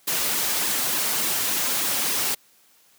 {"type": "noise with flanger", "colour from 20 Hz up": "white", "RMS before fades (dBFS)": -24, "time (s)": [0.07, 2.35], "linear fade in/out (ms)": 10, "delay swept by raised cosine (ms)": [1.3, 6.4], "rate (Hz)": 3.4, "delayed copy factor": -0.65, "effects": ["white hiss -58 dBFS RMS until 2.98 s", "high-pass 150 Hz 12 dB/octave"]}